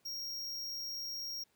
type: tone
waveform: square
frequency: 5588 Hz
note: F8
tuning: in tune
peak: -39 dBFS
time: 0.05-1.44 s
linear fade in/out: 10 ms
effects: pink hiss -73 dBFS RMS until 1.55 s + high-pass 100 Hz 12 dB/octave

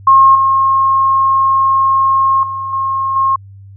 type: tone with level steps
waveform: sine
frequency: 1075 Hz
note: C6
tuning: 47 cents sharp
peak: -3 / -8 / -18 / -13 / -9 dBFS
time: 0.07-3.36 s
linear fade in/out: 5 ms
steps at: 0.35 / 2.43 / 2.73 / 3.16 s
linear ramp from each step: 2 ms
effects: added 98 Hz sine -33 dBFS peak until 3.76 s

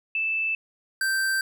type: tone pair in turn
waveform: sine / square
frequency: 2637 / 1563 Hz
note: E7 / G6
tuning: 0 / -6 cents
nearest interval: major sixth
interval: 906 cents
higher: first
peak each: -23 dBFS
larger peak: neither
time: 0.15-0.55 / 1.01-1.41 s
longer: neither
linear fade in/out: 2 ms
effects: none

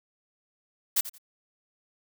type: noise with echo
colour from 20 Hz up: blue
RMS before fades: -23 dBFS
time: 0.96-1.01 s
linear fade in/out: 10 ms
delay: 87 ms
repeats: 2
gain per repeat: -14 dB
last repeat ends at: 1.184 s
effects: none

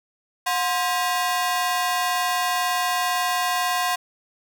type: ring-modulated tone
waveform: sawtooth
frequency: 885 Hz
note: A5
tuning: 10 cents sharp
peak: -14 dBFS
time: 0.46-3.96 s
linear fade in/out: 10 ms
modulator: 161 Hz
effects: none

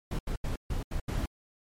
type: noise bursts at uneven times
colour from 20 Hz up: brown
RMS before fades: -31 dBFS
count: 6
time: 0.11-0.19 / 0.27-0.36 / 0.44-0.56 / 0.7-0.83 / 0.91-1 / 1.08-1.26 s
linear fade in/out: 5 ms
effects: MP3 64 kbps

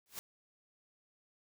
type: noise with exponential growth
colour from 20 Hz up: white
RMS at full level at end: -39 dBFS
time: 0.06-0.19 s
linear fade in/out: 0 ms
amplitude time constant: 27 ms
effects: none

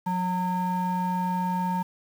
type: ring-modulated tone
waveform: triangle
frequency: 366.4 Hz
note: F#4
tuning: 17 cents flat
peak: -19 dBFS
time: 0.06-1.83 s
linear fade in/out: 10 ms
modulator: 547 Hz
effects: 8-bit

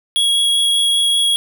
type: tone with vibrato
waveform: square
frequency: 3322 Hz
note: G#7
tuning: in tune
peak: -13 dBFS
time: 0.16-1.36 s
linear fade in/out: 0 ms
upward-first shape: triangle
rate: 5.1 Hz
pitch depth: 9 cents each way
effects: none

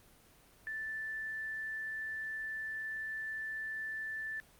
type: tone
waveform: sine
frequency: 1760 Hz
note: A6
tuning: in tune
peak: -37 dBFS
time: 0.67-4.4 s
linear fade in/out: 0 ms
effects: pink hiss -62 dBFS RMS until 4.59 s + Opus 24 kbps

